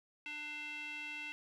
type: tone with band-pass filter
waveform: square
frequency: 297.8 Hz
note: D4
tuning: 24 cents sharp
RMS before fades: -44 dBFS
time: 0.26-1.32 s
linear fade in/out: 0 ms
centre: 2500 Hz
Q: 8.4
effects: none